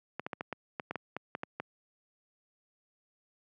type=clicks; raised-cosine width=0.5 ms; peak=-20 dBFS; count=12; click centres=0.196 / 0.265 / 0.332 / 0.409 / 0.527 / 0.798 / 0.91 / 0.957 / 1.166 / 1.351 / 1.434 / 1.6 s; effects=high-pass 150 Hz 12 dB/octave